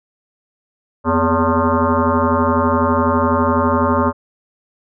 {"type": "tone with frequency modulation", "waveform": "sine", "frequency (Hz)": 404, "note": "G#4", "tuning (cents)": -48, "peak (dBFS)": -12, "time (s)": [1.04, 4.13], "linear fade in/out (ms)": 50, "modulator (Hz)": 164, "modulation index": 5.2, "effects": []}